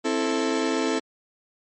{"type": "chord", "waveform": "35% pulse", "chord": "A minor", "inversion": "first", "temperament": "just", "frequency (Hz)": [264, 330, 440], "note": ["C4", "E4", "A4"], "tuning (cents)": [16, 2, 0], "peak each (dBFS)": -25, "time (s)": [0.04, 1], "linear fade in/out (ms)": 20, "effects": ["MP3 32 kbps"]}